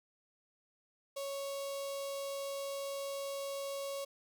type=tone with notch filter; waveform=sawtooth; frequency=554.4 Hz; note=C#5; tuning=in tune; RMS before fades=-40 dBFS; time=1.16-4.05 s; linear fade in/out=10 ms; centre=1700 Hz; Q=0.81; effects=none